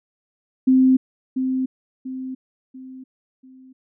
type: tone with echo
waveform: sine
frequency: 260 Hz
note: C4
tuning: 11 cents flat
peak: -11 dBFS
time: 0.67-0.97 s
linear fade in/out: 10 ms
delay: 690 ms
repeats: 4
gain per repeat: -8 dB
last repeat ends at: 3.73 s
effects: none